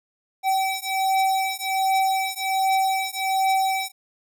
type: beating tone pair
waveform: square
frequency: 767 / 768.3 Hz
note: G5 / G5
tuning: -38 / -35 cents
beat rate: 1.3 Hz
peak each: -24 dBFS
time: 0.43-3.92 s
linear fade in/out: 50 ms
effects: none